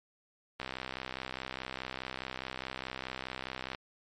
click train, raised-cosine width 0.3 ms, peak -21 dBFS, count 205, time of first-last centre 0.6-3.748 s, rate 64.8 Hz, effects MP3 48 kbps

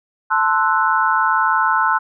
sine chord, F# half-diminished seventh, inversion first, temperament equal, 880 / 1046.5 / 1318.5 / 1480 Hz, A5 / C6 / E6 / F#6, 0 / 0 / 0 / 0 cents, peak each -19 dBFS, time 0.3-1.99 s, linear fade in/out 20 ms, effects none

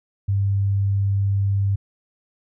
sine tone, 99.1 Hz, G2, 19 cents sharp, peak -17 dBFS, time 0.28-1.76 s, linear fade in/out 10 ms, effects none

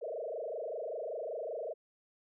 sine tone with frequency modulation, 549 Hz, C#5, 17 cents flat, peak -36 dBFS, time 0.01-1.74 s, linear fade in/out 20 ms, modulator 25.2 Hz, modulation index 4.3, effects none

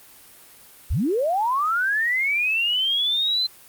sine linear sweep, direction up, 39.53 to 4108 Hz, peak -19 dBFS, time 0.9-3.47 s, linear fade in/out 10 ms, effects white hiss -48 dBFS RMS until 3.68 s + Opus 32 kbps

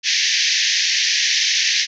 white band-pass noise, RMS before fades -18 dBFS, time 0.03-1.87 s, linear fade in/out 50 ms, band 1700 to 6300 Hz, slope 96 dB/octave, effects none

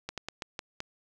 slowing click train, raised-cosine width 0.2 ms, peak -18 dBFS, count 6, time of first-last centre 0.09-0.804 s, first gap 87 ms, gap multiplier 1.25, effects none

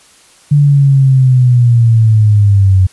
sine linear sweep, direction down, 146.83 to 92.3 Hz, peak -4 dBFS, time 0.51-2.87 s, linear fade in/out 10 ms, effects white hiss -44 dBFS RMS until 2.92 s + resampled to 24000 Hz

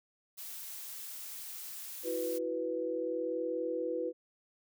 blue noise, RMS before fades -44 dBFS, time 0.37-2.39 s, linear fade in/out 20 ms
sine chord, E suspended second, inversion none, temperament equal, 329.6 / 370 / 493.9 Hz, E4 / F#4 / B4, 0 / 0 / 0 cents, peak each -38 / -39 / -34 dBFS, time 2.03-4.13 s, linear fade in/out 50 ms
effects none

